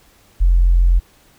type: tone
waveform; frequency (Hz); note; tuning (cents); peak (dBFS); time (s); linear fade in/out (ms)
sine; 43.65; F1; 0; -8; 0.4-1; 20
effects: tanh soft clip ceiling -4 dBFS + pink hiss -52 dBFS RMS until 1.38 s